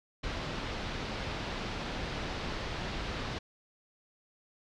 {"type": "low-pass noise", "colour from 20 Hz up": "pink", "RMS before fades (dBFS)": -37, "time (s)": [0.23, 3.39], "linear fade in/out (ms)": 10, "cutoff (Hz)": 4700, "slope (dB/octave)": 24, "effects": []}